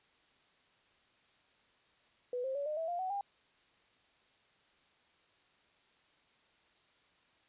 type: tone with pitch steps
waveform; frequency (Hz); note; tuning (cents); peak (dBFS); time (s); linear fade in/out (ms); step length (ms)
sine; 493.9 / 529.3 / 567.3 / 608.1 / 651.7 / 698.5 / 748.6 / 802.3; B4 / C5 / C#5 / D#5 / E5 / F5 / F#5 / G5; 0 / +20 / +40 / -40 / -20 / 0 / +20 / +40; -34; 2.33-3.21; 2; 110
effects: white hiss -69 dBFS RMS until 7.48 s + resampled to 8000 Hz